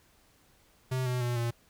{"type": "tone with pitch steps", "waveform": "square", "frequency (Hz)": [129, 125.18, 121.48, 117.88], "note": ["C3", "B2", "B2", "A#2"], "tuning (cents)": [-24, 24, -28, 20], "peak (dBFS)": -29, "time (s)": [0.91, 1.51], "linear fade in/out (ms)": 10, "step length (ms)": 150, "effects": ["pink hiss -64 dBFS RMS until 1.69 s"]}